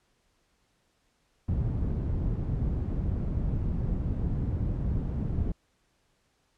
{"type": "low-pass noise", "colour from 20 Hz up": "white", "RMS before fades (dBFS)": -29, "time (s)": [1.48, 5.52], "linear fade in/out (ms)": 5, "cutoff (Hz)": 120, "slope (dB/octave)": 12, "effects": ["pink hiss -71 dBFS RMS until 6.57 s", "low-pass 9000 Hz 12 dB/octave"]}